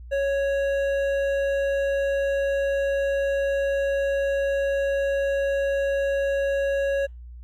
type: tone with hard clipping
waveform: sine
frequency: 554 Hz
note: C#5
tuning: 1 cent flat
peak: -23 dBFS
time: 0.11-7.07 s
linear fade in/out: 20 ms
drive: 9 dB
effects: added 60 Hz sine -38 dBFS peak until 7.43 s + Opus 48 kbps